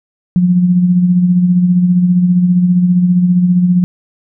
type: tone with tremolo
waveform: sine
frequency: 178.9 Hz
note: F3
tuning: 42 cents sharp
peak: -5 dBFS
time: 0.36-3.84 s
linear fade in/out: 0 ms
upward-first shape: sine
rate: 15 Hz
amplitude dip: 45%
effects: none